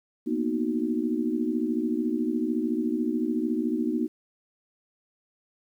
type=chord; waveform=sine; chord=B major seventh; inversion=third; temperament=equal; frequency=233.1 / 246.9 / 311.1 / 370 Hz; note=A#3 / B3 / D#4 / F#4; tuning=0 / 0 / 0 / 0 cents; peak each=-30 / -29 / -28 / -33 dBFS; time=0.26-4.08 s; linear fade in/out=20 ms; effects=10-bit